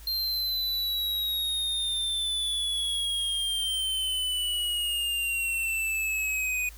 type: exponential sweep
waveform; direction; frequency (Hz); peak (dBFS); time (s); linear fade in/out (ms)
square; down; 4186 to 2478; -27; 0.07-6.69; 2
effects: added 53 Hz sine -44 dBFS peak until 6.77 s + white hiss -52 dBFS RMS until 6.77 s